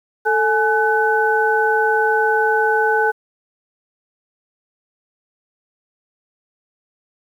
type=tone cluster; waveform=sine; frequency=441.4 / 843 / 1505 Hz; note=A4 / G#5 / F#6; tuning=+5 / +26 / +29 cents; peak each=-18 dBFS; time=0.25-3.12 s; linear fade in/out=20 ms; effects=8-bit